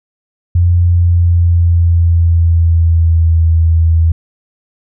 sine tone with pitch glide, 87.31 to 81.94 Hz, F2 to E2, 0 to -10 cents, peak -6 dBFS, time 0.55-4.12 s, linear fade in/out 5 ms, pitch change -110 cents, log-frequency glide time 0.81-3.39 s, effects none

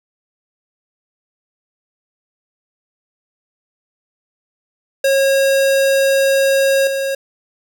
square tone with level steps, 544 Hz, C#5, 33 cents flat, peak -12 / -18 dBFS, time 5.04-7.15 s, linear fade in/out 5 ms, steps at 6.87 s, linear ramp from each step 2 ms, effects none

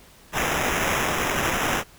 violet noise with sample-and-hold, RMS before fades -24 dBFS, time 0.32-1.84 s, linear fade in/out 50 ms, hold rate 4410 Hz, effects pink hiss -51 dBFS RMS until 1.98 s

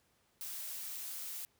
blue noise, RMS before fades -43 dBFS, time 0.41-1.45 s, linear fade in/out 0 ms, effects pink hiss -73 dBFS RMS until 1.59 s + high-pass 60 Hz 12 dB/octave

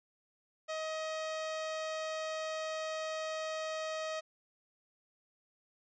sawtooth tone, 631 Hz, D#5, 24 cents sharp, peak -32 dBFS, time 0.68-4.21 s, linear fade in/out 20 ms, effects resampled to 16000 Hz

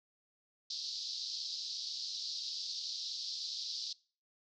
pink band-pass noise, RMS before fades -41 dBFS, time 0.7-3.93 s, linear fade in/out 5 ms, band 4000 to 5200 Hz, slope 48 dB/octave, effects noise-tail reverb RT60 0.4 s tail -22 dB re dry

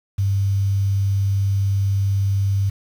sine tone with quantisation, 98.5 Hz, G2, 9 cents sharp, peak -16 dBFS, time 0.18-2.7 s, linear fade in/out 10 ms, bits 7, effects none

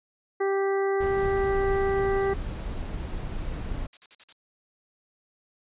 harmonic tone, 392 Hz, G4, in tune, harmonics 1 / 2 / 3 / 4 / 5, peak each -23 / -32 / -36 / -39 / -37 dBFS, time 0.4-2.34 s, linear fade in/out 10 ms
brown noise, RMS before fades -32 dBFS, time 1-3.87 s, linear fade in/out 10 ms
blue noise bursts, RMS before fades -41 dBFS, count 5, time 3.93-4.325 s, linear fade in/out 0 ms, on 39 ms, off 50 ms
effects resampled to 8000 Hz

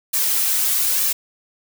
blue noise with flanger, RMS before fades -19 dBFS, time 0.13-1.13 s, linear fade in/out 10 ms, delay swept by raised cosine 1.7 to 4 ms, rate 1.1 Hz, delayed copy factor +0.55, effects none

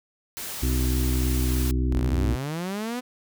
white noise, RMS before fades -34 dBFS, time 0.37-1.71 s, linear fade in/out 0 ms
harmonic tone, 63.3 Hz, B1, 43 cents sharp, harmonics 1 / 2 / 4 / 5 / 6, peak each -22 / -29 / -30 / -33 / -37 dBFS, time 0.62-2.36 s, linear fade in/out 10 ms
sawtooth linear sweep, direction up, 34.41 to 254 Hz, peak -24 dBFS, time 1.91-3.01 s, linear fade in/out 20 ms
effects none

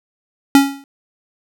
square tone with exponential decay, 277.2 Hz, C#4, in tune, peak -4 dBFS, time 0.55-0.84 s, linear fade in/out 1 ms, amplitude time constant 63 ms, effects none

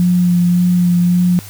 sine tone with vibrato, 177 Hz, F3, 23 cents sharp, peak -9 dBFS, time 0-1.39 s, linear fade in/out 0 ms, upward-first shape sine, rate 1.8 Hz, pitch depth 17 cents each way, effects added 101 Hz sine -34 dBFS peak until 1.49 s + white hiss -36 dBFS RMS until 1.49 s

